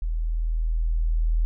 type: tone with level ramp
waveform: sine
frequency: 40.49 Hz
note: E1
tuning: 30 cents flat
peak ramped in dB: -23 to -18 dBFS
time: 0.02-1.45 s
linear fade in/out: 0 ms
effects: none